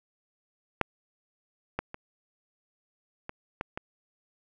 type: clicks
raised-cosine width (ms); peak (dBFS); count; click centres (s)
0.5; -8 / -14 / -23 / -21 / -16 / -19; 6; 0.813 / 1.79 / 1.944 / 3.294 / 3.611 / 3.775
effects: none